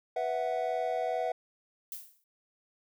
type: chord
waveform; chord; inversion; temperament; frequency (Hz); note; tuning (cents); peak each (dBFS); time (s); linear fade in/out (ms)
triangle; B suspended fourth; none; just; 493.9 / 658.5 / 740.8; B4 / E5 / F#5; 0 / -2 / +2; -33 / -31 / -31; 0.16-1.32; 5
type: noise with exponential decay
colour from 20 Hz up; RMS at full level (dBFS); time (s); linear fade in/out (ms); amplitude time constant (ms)
violet; -37; 1.92-2.24; 1; 69
effects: none